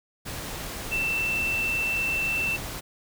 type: tone in noise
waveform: sine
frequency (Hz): 2672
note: E7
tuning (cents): +23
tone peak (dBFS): -24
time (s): 0.91-2.57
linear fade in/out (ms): 20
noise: pink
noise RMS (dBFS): -35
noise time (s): 0.25-2.81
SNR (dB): +8
effects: none